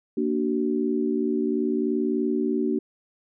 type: chord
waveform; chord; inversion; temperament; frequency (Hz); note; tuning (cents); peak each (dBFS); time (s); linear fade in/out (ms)
sine; Bb augmented; none; equal with one note detuned; 233.1 / 293.7 / 376.7; Bb3 / D4 / F#4; 0 / 0 / +31; -26; 0.17-2.79; 5
effects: none